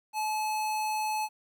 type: tone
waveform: square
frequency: 860 Hz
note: A5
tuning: 40 cents flat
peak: -29 dBFS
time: 0.13-1.29 s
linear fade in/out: 50 ms
effects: 11-bit